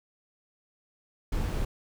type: noise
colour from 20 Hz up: brown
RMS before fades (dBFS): -29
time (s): 1.32-1.65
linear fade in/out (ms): 5
effects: none